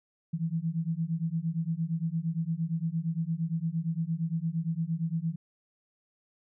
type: beating tone pair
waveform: sine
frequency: 160 / 168.7 Hz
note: D#3 / E3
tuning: +49 / +40 cents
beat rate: 8.7 Hz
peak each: -31 / -31 dBFS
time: 0.33-5.36 s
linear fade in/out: 10 ms
effects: none